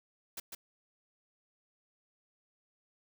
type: noise with echo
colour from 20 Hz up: white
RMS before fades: -41 dBFS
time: 0.37-0.4 s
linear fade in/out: 5 ms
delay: 150 ms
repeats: 1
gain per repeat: -3 dB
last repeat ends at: 0.55 s
effects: none